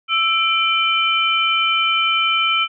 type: tone cluster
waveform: sine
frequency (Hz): 1325 / 2364 / 3047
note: E6 / D7 / G7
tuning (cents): +9 / +11 / -50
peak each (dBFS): -19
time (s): 0.08-2.68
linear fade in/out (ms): 50
effects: none